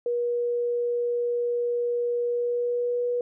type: tone with pitch glide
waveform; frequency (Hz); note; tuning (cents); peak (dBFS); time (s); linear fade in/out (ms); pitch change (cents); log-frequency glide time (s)
sine; 480 to 486.1; B4 to B4; -49 to -28; -23; 0.06-3.21; 2; +21; 2.25-3.06
effects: none